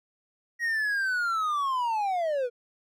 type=linear sweep; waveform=triangle; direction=down; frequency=1900 to 466.2 Hz; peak=-23 dBFS; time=0.59-2.5 s; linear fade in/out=50 ms; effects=none